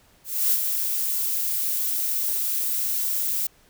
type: noise with ADSR envelope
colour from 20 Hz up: violet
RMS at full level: -19 dBFS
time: 0.24-3.47 s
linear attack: 290 ms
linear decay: 37 ms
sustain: -6 dB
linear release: 5 ms
effects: pink hiss -58 dBFS RMS until 3.69 s